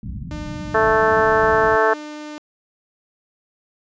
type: low-pass noise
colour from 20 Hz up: white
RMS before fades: -31 dBFS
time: 0.03-1.76 s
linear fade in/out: 2 ms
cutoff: 220 Hz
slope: 48 dB/octave
type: tone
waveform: sawtooth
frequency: 300.8 Hz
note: D4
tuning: 42 cents sharp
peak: -27 dBFS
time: 0.31-2.38 s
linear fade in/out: 0 ms
type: harmonic tone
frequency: 220 Hz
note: A3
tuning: in tune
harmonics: 2 / 3 / 4 / 5 / 6 / 7 / 8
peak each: -18 / -20 / -21 / -22 / -23 / -23 / -24 dBFS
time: 0.74-1.94 s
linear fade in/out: 10 ms
effects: resampled to 16000 Hz